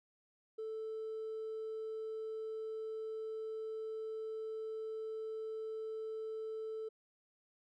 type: tone with hard clipping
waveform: triangle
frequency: 440 Hz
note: A4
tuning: in tune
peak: -39 dBFS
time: 0.58-6.89 s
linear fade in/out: 10 ms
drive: 2 dB
effects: none

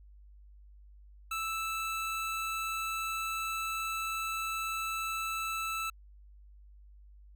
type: tone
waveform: 25% pulse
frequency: 1318.5 Hz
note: E6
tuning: in tune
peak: -29 dBFS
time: 1.31-5.9 s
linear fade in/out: 5 ms
effects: added 50 Hz sine -52 dBFS peak until 7.35 s

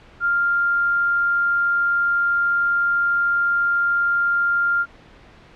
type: tone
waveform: sine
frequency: 1396.9 Hz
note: F6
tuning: in tune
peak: -16 dBFS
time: 0.2-4.86 s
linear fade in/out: 50 ms
effects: pink hiss -47 dBFS RMS until 5.55 s + low-pass 3000 Hz 12 dB/octave

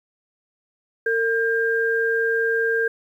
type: tone pair together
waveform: sine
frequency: 455 / 1600 Hz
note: A#4 / G6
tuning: -42 / +35 cents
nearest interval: octave + minor seventh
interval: 2177 cents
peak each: -21 dBFS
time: 1.06-2.88 s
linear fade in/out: 5 ms
effects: 9-bit

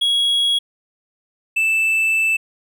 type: tone pair in turn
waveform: triangle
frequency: 3322 / 2642 Hz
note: G#7 / E7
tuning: 0 / +3 cents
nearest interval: major third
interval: 397 cents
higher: first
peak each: -13 / -13 dBFS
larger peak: neither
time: 0.01-0.59 / 1.56-2.37 s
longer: second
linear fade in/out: 10 ms
effects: none

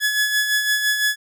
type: tone with tremolo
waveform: sawtooth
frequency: 1700 Hz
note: G#6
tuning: 40 cents sharp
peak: -12 dBFS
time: 0-1.16 s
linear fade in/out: 50 ms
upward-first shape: sine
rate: 5.9 Hz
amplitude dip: 50%
effects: none

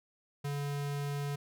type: tone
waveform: square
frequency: 143 Hz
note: D3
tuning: 46 cents flat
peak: -34 dBFS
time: 0.44-1.36 s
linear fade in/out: 10 ms
effects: none

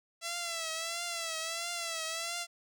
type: tone with vibrato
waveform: 5% pulse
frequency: 668 Hz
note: E5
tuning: 23 cents sharp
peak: -23 dBFS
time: 0.21-2.47 s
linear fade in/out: 50 ms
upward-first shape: triangle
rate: 1.5 Hz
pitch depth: 79 cents each way
effects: none

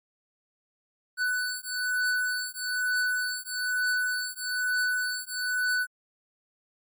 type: beating tone pair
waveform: square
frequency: 1492 / 1493.1 Hz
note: F#6 / F#6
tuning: +14 / +15 cents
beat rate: 1.1 Hz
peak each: -30 dBFS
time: 1.17-5.87 s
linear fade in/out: 50 ms
effects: MP3 96 kbps

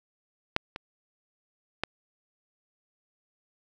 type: clicks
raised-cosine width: 0.3 ms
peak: -7 / -20 / -11 dBFS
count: 3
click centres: 0.564 / 0.761 / 1.836 s
effects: none

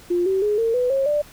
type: tone with pitch steps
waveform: sine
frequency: 351.3 / 383.1 / 417.8 / 455.6 / 496.8 / 541.8 / 590.8 Hz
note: F4 / G4 / G#4 / A#4 / B4 / C#5 / D5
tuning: +10 / -40 / +10 / -40 / +10 / -40 / +10 cents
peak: -17 dBFS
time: 0.1-1.22 s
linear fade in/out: 10 ms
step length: 160 ms
effects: pink hiss -46 dBFS RMS until 1.32 s

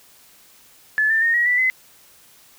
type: tone with pitch steps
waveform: sine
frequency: 1727 / 1784.8 / 1844.5 / 1906.3 / 1970.1 / 2036 Hz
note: A6 / A6 / A#6 / A#6 / B6 / C7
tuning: -33 / +24 / -19 / +38 / -5 / -48 cents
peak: -15 dBFS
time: 0.98-1.7 s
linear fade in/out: 0 ms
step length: 120 ms
effects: white hiss -51 dBFS RMS until 2.58 s

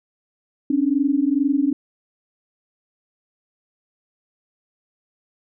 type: tone pair together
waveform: sine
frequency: 270.2 / 292.5 Hz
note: C#4 / D4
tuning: -44 / -7 cents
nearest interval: minor second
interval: 137 cents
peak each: -19 dBFS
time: 0.7-1.73 s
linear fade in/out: 5 ms
effects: none

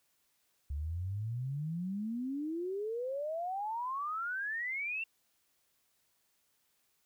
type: exponential sweep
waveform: sine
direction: up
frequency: 68.9 to 2735 Hz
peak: -34 dBFS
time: 0.7-5.04 s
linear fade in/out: 5 ms
effects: white hiss -75 dBFS RMS until 7.05 s

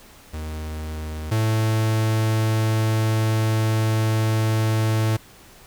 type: tone pair in turn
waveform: 45% pulse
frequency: 77.78 / 110 Hz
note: D#2 / A2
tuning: 0 / 0 cents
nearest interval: tritone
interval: 600 cents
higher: second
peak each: -28 / -18 dBFS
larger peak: second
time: 0.33-1.31 / 1.31-5.17 s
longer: second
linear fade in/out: 10 ms
effects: pink hiss -48 dBFS RMS until 5.66 s

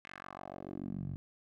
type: tone with band-pass filter sweep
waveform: 10% pulse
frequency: 47 Hz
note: F#1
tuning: 28 cents sharp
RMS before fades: -43 dBFS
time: 0.05-1.16 s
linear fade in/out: 0 ms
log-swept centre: 2200 to 110 Hz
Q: 2.2
effects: none

